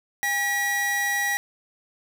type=tone pair together; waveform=45% pulse; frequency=808.9 / 1924 Hz; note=G#5 / B6; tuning=-46 / -46 cents; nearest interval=octave + minor third; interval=1500 cents; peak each=-30 / -23 dBFS; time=0.23-1.37 s; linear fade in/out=0 ms; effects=none